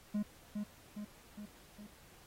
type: tone with echo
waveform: triangle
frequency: 208.2 Hz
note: G#3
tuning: 5 cents sharp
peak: -30 dBFS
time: 0.14-0.23 s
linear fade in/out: 10 ms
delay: 410 ms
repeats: 4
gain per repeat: -4 dB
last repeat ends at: 1.87 s
effects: pink hiss -61 dBFS RMS until 2.26 s + AAC 48 kbps